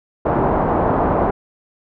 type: low-pass noise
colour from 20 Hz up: white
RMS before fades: -17 dBFS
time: 0.25-1.31 s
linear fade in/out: 10 ms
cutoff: 960 Hz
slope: 24 dB/octave
effects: none